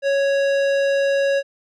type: tone with tanh clipping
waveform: sine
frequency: 554.4 Hz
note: C#5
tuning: in tune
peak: -18 dBFS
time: 0.02-1.43 s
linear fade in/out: 50 ms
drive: 16 dB
effects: none